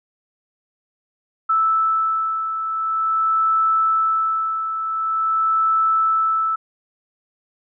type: beating tone pair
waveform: sine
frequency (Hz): 1315 / 1315.46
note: E6 / E6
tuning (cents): -5 / -4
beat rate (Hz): 0.46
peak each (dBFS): -17 / -25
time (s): 1.49-6.56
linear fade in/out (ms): 10
effects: none